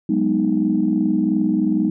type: chord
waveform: sine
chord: G# minor seventh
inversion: third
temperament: equal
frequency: 185 / 207.7 / 246.9 / 311.1 Hz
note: F#3 / G#3 / B3 / D#4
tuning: 0 / 0 / 0 / 0 cents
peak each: -23 / -20 / -22 / -19 dBFS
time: 0.09-1.9 s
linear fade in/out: 5 ms
effects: tanh soft clip ceiling -6 dBFS